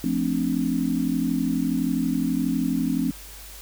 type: chord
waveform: sine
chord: D minor seventh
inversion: first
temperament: equal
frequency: 174.61 / 220 / 261.6 / 293.7 Hz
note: F3 / A3 / C4 / D4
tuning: 0 / 0 / 0 / 0 cents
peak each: -28 / -28 / -24 / -28 dBFS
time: 0.04-3.11 s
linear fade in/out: 2 ms
effects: added 50 Hz sine -43 dBFS peak until 3.61 s + white hiss -43 dBFS RMS until 3.61 s